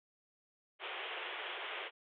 white band-pass noise, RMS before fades -43 dBFS, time 0.79-1.91 s, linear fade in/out 50 ms, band 350 to 3400 Hz, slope 96 dB/octave, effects none

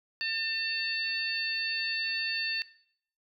harmonic tone, 899 Hz, A5, 37 cents sharp, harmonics 2 / 3 / 4 / 5, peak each -35 / -35 / -43 / -33 dBFS, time 0.21-2.62 s, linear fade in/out 0 ms, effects noise-tail reverb RT60 0.6 s tail -17 dB re dry

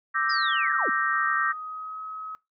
sine chord, E half-diminished seventh, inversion third, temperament equal, 1174.7 / 1318.5 / 1568 / 1864.7 Hz, D6 / E6 / G6 / Bb6, 0 / 0 / 0 / 0 cents, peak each -28 dBFS, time 0.14-1.53 s, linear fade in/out 20 ms
sine linear sweep, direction down, 5120 to 178.8 Hz, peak -29 dBFS, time 0.29-0.9 s, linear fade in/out 10 ms
sine tone with pitch glide, 1244.5 to 1276.5 Hz, D#6 to D#6, 0 to +44 cents, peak -33 dBFS, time 1.13-2.35 s, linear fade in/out 0 ms, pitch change +44 cents, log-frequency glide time 1.44-2.02 s
effects noise-tail reverb RT60 0.2 s tail -22 dB re dry

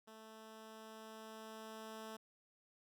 10% pulse tone with level ramp, 220 Hz, A3, in tune, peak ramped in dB -47 to -39 dBFS, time 0.07-2.17 s, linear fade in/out 10 ms, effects none

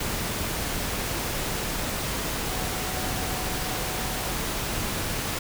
sine tone in noise, 743 Hz, F#5, 7 cents sharp, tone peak -39 dBFS, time 2.49-4.32 s, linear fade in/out 5 ms, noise pink, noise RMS -29 dBFS, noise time 0-5.39 s, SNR -13 dB, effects none

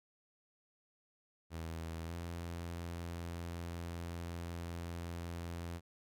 sawtooth tone with pitch glide, 82 to 85.33 Hz, E2 to F2, -9 to -40 cents, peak -37 dBFS, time 1.5-5.81 s, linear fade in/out 50 ms, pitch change +69 cents, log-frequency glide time 2.05-2.13 s, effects none

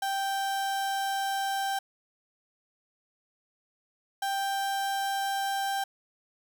35% pulse tone pair in turn, 784 / 786.9 Hz, G5 / G5, 0 / +6 cents, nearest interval unison, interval 6 cents, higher second, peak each -26 dBFS, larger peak neither, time 0.02-1.79 / 4.22-5.84 s, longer first, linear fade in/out 5 ms, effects 11-bit

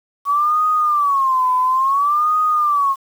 sine tone with vibrato, 1121 Hz, C#6, 19 cents sharp, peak -13 dBFS, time 0.25-2.96 s, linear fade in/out 50 ms, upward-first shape sine, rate 0.58 Hz, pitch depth 180 cents each way, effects 7-bit

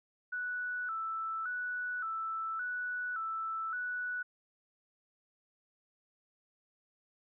sine tone with vibrato, 1396.9 Hz, F6, in tune, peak -34 dBFS, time 0.32-4.23 s, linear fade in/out 10 ms, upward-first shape square, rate 0.88 Hz, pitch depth 97 cents each way, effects none

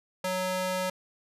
square tone with high-pass filter, 185 Hz, F#3, in tune, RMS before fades -30 dBFS, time 0.24-0.9 s, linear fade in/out 5 ms, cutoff 440 Hz, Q 1.1, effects resampled to 32000 Hz

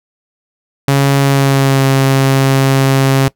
sawtooth tone with pitch glide, 138.59 to 135.19 Hz, C#3 to C#3, 0 to -43 cents, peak -4 dBFS, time 0.88-3.28 s, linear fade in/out 2 ms, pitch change -43 cents, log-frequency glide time 1.22-1.85 s, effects noise-tail reverb RT60 0.1 s tail -20 dB re dry

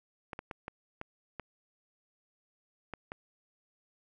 clicks, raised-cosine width 0.5 ms, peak -24 dBFS, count 8, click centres 0.332 / 0.391 / 0.512 / 0.681 / 1.014 / 1.397 / 2.937 / 3.119 s, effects none

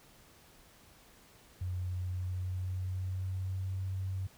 sine tone with pitch glide, 90.8 to 94.71 Hz, F#2 to F#2, -32 to +41 cents, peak -33 dBFS, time 1.61-4.27 s, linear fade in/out 5 ms, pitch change +73 cents, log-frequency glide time 2-3.76 s, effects pink hiss -60 dBFS RMS until 4.37 s

